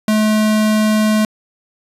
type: tone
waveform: square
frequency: 214.9 Hz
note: A3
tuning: 41 cents flat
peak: -12 dBFS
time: 0.08-1.25 s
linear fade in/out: 2 ms
effects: resampled to 32000 Hz